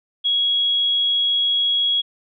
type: tone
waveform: sine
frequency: 3322 Hz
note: G#7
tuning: in tune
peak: -16 dBFS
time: 0.24-2.02 s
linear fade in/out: 20 ms
effects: none